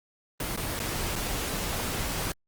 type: noise with dropouts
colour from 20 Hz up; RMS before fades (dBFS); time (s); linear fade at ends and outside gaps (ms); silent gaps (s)
pink; -31; 0.4-2.32; 2; 0.563-0.574 / 0.793-0.8 / 1.155-1.16
effects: Opus 24 kbps